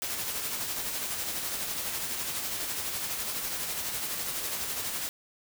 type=noise with tremolo; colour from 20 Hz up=white; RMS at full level=-32 dBFS; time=0.02-5.09 s; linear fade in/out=0 ms; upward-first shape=sine; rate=12 Hz; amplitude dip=35%; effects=none